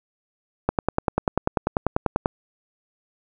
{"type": "click train", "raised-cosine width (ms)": 1, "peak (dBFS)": -5, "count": 17, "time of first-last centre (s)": [0.69, 2.259], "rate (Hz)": 10.2, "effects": []}